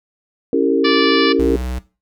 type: chord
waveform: sine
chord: C# diminished seventh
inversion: none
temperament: equal with one note detuned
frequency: 277.2 / 329.6 / 392 / 456.6 Hz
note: C#4 / E4 / G4 / Bb4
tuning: 0 / 0 / 0 / -36 cents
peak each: -17 / -19 / -19 / -16 dBFS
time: 0.53-1.56 s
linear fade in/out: 2 ms
type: harmonic tone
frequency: 583 Hz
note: D5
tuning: 13 cents flat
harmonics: 2 / 3 / 4 / 5 / 6 / 7 / 8 / 9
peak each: -21 / -23 / -24 / -25 / -26 / -26 / -27 / -28 dBFS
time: 0.84-1.33 s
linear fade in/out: 10 ms
type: tone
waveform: square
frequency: 62.7 Hz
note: B1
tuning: 27 cents sharp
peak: -22 dBFS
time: 1.39-1.79 s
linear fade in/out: 5 ms
effects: noise-tail reverb RT60 0.3 s tail -17 dB re dry